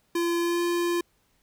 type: tone with pitch glide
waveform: square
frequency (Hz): 342 to 346.2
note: F4 to F4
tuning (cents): -36 to -15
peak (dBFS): -24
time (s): 0.15-1.01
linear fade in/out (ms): 5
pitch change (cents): +21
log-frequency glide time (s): 0.4-0.62
effects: pink hiss -68 dBFS RMS until 1.42 s